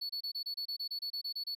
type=tone bursts; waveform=triangle; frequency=4426 Hz; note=C#8; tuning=3 cents flat; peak=-34 dBFS; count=14; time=0.01-1.551 s; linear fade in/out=10 ms; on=85 ms; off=27 ms; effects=none